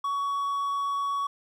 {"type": "tone", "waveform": "triangle", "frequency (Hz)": 1123, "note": "C#6", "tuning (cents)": 22, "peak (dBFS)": -24, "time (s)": [0.04, 1.27], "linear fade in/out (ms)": 5, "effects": ["11-bit"]}